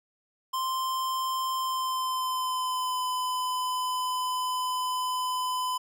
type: tone with pitch glide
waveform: square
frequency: 1044 to 1010.2 Hz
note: C6 to B5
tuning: -4 to +39 cents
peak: -28 dBFS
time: 0.53-5.78 s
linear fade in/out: 10 ms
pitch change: -57 cents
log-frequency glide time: 1.57-3.07 s
effects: none